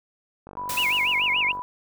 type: click train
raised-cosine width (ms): 1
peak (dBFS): -27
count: 55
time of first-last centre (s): 0.47-1.593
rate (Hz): 48.1
type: tone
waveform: sine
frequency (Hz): 987.8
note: B5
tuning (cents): 0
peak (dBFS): -29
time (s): 0.57-1.62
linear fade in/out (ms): 0
type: noise with exponential decay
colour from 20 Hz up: white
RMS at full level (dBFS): -29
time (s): 0.69-1.57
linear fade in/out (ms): 5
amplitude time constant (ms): 190
type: tone with vibrato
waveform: sine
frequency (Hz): 2489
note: D#7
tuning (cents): 0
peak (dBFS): -20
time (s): 0.77-1.52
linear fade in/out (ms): 5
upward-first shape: sine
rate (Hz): 6.9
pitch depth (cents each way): 280
effects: none